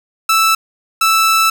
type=tone pair in turn; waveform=sawtooth; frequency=1318.5 / 1318.5 Hz; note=E6 / E6; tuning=0 / 0 cents; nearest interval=unison; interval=0 cents; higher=neither; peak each=-6 dBFS; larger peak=neither; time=0.29-0.55 / 1.01-1.5 s; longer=second; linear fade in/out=5 ms; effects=none